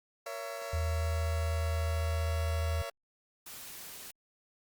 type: chord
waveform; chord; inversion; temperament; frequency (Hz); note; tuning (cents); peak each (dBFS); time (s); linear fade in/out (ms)
sawtooth; A# diminished; none; just; 466.2 / 559.4 / 671.3; A#4 / C#5 / E5; 0 / +16 / +31; -42 / -37 / -37; 0.26-2.9; 5
type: tone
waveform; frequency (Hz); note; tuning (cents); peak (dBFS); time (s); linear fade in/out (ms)
sine; 81.4; E2; -21; -29; 0.73-2.82; 5
type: noise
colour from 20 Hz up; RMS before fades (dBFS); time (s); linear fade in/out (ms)
white; -46; 3.46-4.11; 5
effects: Opus 48 kbps